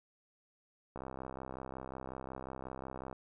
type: click train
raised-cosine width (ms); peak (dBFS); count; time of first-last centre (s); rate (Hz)
1; -29; 143; 0.96-3.128; 65.5
effects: none